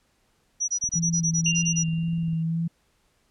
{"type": "tone bursts", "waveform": "sine", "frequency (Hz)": 5850, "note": "F#8", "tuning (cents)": -21, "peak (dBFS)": -22, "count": 12, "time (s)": [0.6, 1.838], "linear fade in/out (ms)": 20, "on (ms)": 83, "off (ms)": 22}
{"type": "click train", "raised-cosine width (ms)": 5, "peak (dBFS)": -29, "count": 31, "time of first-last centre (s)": [0.84, 2.333], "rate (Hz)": 20.1}
{"type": "tone with vibrato", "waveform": "sine", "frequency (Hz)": 164.81, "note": "E3", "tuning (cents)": 0, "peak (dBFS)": -23, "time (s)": [0.95, 2.68], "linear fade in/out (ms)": 10, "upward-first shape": "sine", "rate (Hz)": 1.9, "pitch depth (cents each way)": 23}
{"type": "tone with exponential decay", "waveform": "sine", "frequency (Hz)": 2788, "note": "F7", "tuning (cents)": -4, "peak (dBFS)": -22, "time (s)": [1.46, 2.43], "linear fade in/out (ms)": 2, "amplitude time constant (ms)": 210}
{"effects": ["pink hiss -67 dBFS RMS until 3.3 s", "low-pass 11000 Hz 12 dB/octave"]}